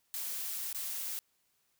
blue noise with dropouts, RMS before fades -38 dBFS, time 0.14-1.19 s, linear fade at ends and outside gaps 0 ms, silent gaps 0.728-0.747 s, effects white hiss -75 dBFS RMS until 1.79 s

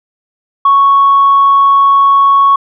sine tone, 1108.7 Hz, C#6, in tune, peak -3 dBFS, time 0.65-2.56 s, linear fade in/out 5 ms, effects tanh soft clip ceiling 0 dBFS

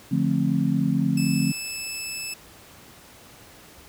sine chord, D minor seventh, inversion none, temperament just, 146.83 / 176.2 / 220.2 / 264.3 Hz, D3 / F3 / A3 / C4, 0 / +16 / +2 / +18 cents, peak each -25 dBFS, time 0.11-1.52 s, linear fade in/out 10 ms
15% pulse tone, 2622 Hz, E7, 10 cents flat, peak -23 dBFS, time 1.17-2.34 s, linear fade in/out 5 ms
effects pink hiss -48 dBFS RMS until 3.88 s + high-pass 60 Hz 12 dB/octave

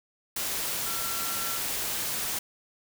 sine tone in noise, 1358 Hz, F6, 49 cents flat, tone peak -38 dBFS, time 0.86-1.58 s, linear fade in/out 5 ms, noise white, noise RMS -31 dBFS, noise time 0.36-2.39 s, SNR -10 dB, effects none

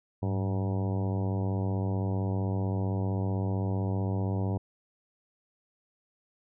harmonic tone with a mistuned harmonic, 95.6 Hz, G2, 43 cents flat, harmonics 1 / 2 / 3 / 4 / 5 / 6 / 7 / 8 / 9 / 10, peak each -28 / -34 / -38 / -40 / -42 / -44 / -45 / -46 / -47 / -48 dBFS, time 0.22-4.58 s, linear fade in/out 10 ms, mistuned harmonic 1, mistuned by +100 cents, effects none

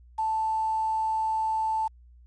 sine tone with quantisation, 880 Hz, A5, in tune, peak -24 dBFS, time 0.18-1.88 s, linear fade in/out 10 ms, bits 8, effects added 60 Hz sine -50 dBFS peak until 2.26 s + resampled to 22050 Hz

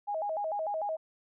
sine tone with vibrato, 723 Hz, F#5, 40 cents flat, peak -30 dBFS, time 0.07-0.97 s, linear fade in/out 20 ms, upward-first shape square, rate 6.7 Hz, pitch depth 220 cents each way, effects none

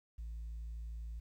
sine tone, 56.2 Hz, A1, 37 cents sharp, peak -39 dBFS, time 0.18-1.2 s, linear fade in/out 10 ms, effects tanh soft clip ceiling -39 dBFS + 12-bit

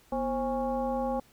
sine tone with frequency modulation, 531 Hz, C5, 25 cents sharp, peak -27 dBFS, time 0.12-1.2 s, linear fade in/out 5 ms, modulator 288 Hz, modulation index 1.3, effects pink hiss -61 dBFS RMS until 1.32 s

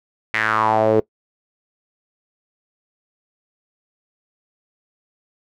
sawtooth tone with band-pass filter sweep, 109.7 Hz, A2, 5 cents flat, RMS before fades -17 dBFS, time 0.34-1 s, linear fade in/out 0 ms, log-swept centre 2100 to 420 Hz, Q 4.8, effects noise-tail reverb RT60 0.1 s tail -21 dB re dry

